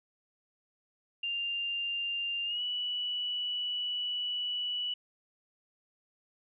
sine tone with pitch glide, 2794 to 2952 Hz, F7 to F#7, 0 to -5 cents, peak -31 dBFS, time 1.23-4.94 s, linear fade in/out 5 ms, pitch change +95 cents, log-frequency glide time 2.45-2.62 s, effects none

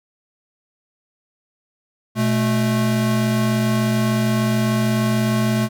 square tone pair together, 121.4 / 217.9 Hz, B2 / A3, -29 / -17 cents, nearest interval minor seventh, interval 1012 cents, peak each -21 / -19 dBFS, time 2.15-5.69 s, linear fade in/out 50 ms, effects none

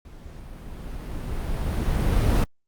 brown noise with level ramp, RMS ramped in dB -44 to -17 dBFS, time 0.05-2.44 s, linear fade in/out 2 ms, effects Opus 48 kbps

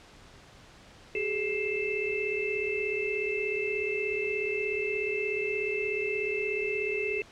sine tone cluster, 388.8 / 425.5 / 2115 / 2642 Hz, G4 / G#4 / C7 / E7, -14 / +42 / +18 / +3 cents, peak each -34 / -32 / -37 / -32 dBFS, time 1.15-7.22 s, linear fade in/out 2 ms, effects pink hiss -53 dBFS RMS until 7.31 s + low-pass 6000 Hz 12 dB/octave

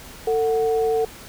sine tone pair together, 448.2 / 738.3 Hz, A4 / F#5, +32 / -4 cents, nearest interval major sixth, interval 864 cents, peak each -18 / -26 dBFS, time 0.27-1.05 s, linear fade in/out 5 ms, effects pink hiss -41 dBFS RMS until 1.28 s

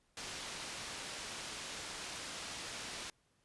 white low-pass noise, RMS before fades -45 dBFS, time 0.17-3.1 s, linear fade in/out 2 ms, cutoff 6000 Hz, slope 12 dB/octave, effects pink hiss -75 dBFS RMS until 3.44 s + resampled to 24000 Hz

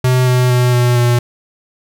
square tone with pitch steps, 127.2 / 125.59 / 124.01 / 122.44 / 120.9 Hz, C3 / B2 / B2 / B2 / B2, -48 / +29 / +8 / -15 / -36 cents, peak -10 dBFS, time 0.04-1.19 s, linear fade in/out 5 ms, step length 230 ms, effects none

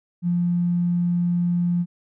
triangle tone with tanh clipping, 174.61 Hz, F3, in tune, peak -18 dBFS, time 0.22-1.86 s, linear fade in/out 50 ms, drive 3 dB, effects none

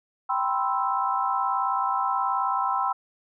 sine chord, C major seventh, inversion second, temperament equal, 784 / 987.8 / 1046.5 / 1318.5 Hz, G5 / B5 / C6 / E6, 0 / 0 / 0 / 0 cents, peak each -28 dBFS, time 0.29-2.93 s, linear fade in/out 10 ms, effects none

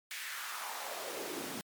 pink noise with high-pass filter sweep, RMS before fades -41 dBFS, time 0.11-1.61 s, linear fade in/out 0 ms, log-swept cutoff 2200 to 220 Hz, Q 2.3, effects MP3 96 kbps

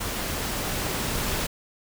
pink noise with level ramp, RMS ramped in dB -30 to -27 dBFS, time 0-1.47 s, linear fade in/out 10 ms, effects none

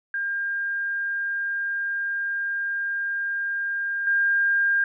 sine tone with level steps, 1605 Hz, G6, 40 cents sharp, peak -24 / -18 dBFS, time 0.14-4.84 s, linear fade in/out 2 ms, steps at 4.07 s, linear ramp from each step 2 ms, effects none

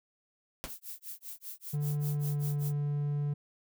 pink noise with exponential decay, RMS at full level -34 dBFS, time 0.64-0.74 s, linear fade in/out 0 ms, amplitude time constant 21 ms
violet noise with tremolo, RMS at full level -41 dBFS, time 0.66-2.73 s, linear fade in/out 50 ms, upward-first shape sine, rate 5.1 Hz, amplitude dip 100%
triangle tone with pitch glide, 146.83 to 145.4 Hz, D3 to D3, 0 to -17 cents, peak -27 dBFS, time 1.73-3.34 s, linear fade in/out 10 ms, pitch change -17 cents, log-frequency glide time 2.07-2.41 s
effects none

